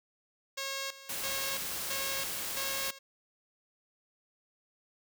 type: tone with tremolo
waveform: 5% pulse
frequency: 544 Hz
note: C#5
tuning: 33 cents flat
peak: -23 dBFS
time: 0.57-2.99 s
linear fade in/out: 10 ms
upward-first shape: square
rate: 1.5 Hz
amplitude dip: 80%
type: noise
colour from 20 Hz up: white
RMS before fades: -37 dBFS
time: 1.09-2.91 s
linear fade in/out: 5 ms
effects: none